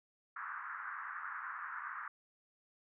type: band-pass noise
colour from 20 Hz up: pink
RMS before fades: -44 dBFS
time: 0.36-2.08 s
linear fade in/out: 5 ms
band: 1100 to 1700 Hz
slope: 48 dB/octave
effects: none